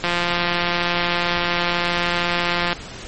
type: click train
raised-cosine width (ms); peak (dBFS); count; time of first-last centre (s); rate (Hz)
0.3; -4; 469; 0.04-2.73; 174
effects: pink hiss -35 dBFS RMS until 3.07 s + MP3 32 kbps